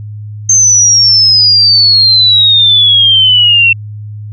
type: exponential sweep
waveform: sine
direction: down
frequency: 6350 to 2693 Hz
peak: -3 dBFS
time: 0.49-3.73 s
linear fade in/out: 5 ms
effects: added 105 Hz sine -21 dBFS peak until 4.32 s